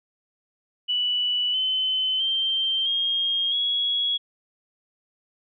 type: tone with pitch steps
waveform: sine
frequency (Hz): 2960 / 3050 / 3143 / 3239 / 3338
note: F#7 / G7 / G7 / G#7 / G#7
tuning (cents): 0 / -48 / +4 / -44 / +8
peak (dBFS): -21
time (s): 0.88-4.18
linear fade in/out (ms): 20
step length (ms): 660
effects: none